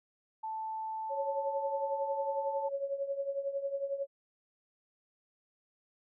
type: tone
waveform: sine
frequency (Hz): 880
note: A5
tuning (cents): 0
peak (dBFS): -35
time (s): 0.43-2.69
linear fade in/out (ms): 10
type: tone with tremolo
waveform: sine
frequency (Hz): 554.4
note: C#5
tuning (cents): 0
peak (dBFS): -29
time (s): 1.09-4.07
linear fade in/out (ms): 50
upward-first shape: triangle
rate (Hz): 11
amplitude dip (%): 80
effects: none